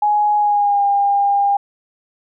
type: tone with pitch glide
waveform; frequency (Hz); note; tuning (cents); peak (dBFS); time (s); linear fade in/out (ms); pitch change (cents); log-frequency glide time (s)
sine; 835 to 804.2; G#5 to G5; +9 to +44; -12; 0.02-1.57; 5; -65; 0.37-0.84
effects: none